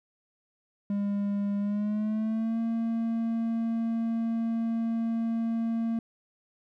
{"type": "tone with pitch glide", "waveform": "triangle", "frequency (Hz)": [202.2, 228.3], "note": ["G#3", "A#3"], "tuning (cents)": [-46, -36], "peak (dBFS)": -24, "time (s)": [0.9, 5.99], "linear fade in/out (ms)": 2, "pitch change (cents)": 210, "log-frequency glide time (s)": [1.58, 2.59], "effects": []}